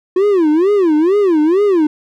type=tone with vibrato; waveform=triangle; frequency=353.6 Hz; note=F4; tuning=22 cents sharp; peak=-7 dBFS; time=0.16-1.87 s; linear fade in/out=5 ms; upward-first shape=sine; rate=2.2 Hz; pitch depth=280 cents each way; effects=none